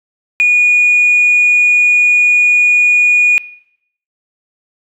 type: tone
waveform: sine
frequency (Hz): 2452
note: D#7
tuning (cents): -26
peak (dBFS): -5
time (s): 0.4-3.38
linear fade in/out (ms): 0
effects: noise-tail reverb RT60 0.7 s tail -20 dB re dry + tanh soft clip ceiling -3 dBFS